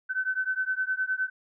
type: beating tone pair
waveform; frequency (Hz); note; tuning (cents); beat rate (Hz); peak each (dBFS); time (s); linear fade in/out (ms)
sine; 1517 / 1526.7; F#6 / G6; +43 / -46; 9.7; -29; 0.09-1.3; 20
effects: none